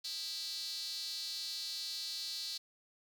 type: tone with high-pass filter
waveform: square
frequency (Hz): 178.8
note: F3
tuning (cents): +41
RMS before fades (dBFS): -41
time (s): 0.04-2.58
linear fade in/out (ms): 10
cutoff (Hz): 4300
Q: 6.9
effects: none